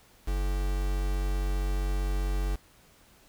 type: tone with quantisation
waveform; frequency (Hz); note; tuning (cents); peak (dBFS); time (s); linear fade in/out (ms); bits
triangle; 47.61; G1; -50; -24; 0.27-2.56; 10; 6
effects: pink hiss -59 dBFS RMS until 3.28 s